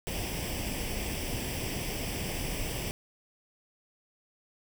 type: noise with comb filter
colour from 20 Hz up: pink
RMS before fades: -34 dBFS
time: 0.07-2.91 s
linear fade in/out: 0 ms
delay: 0.37 ms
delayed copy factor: +0.7
effects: none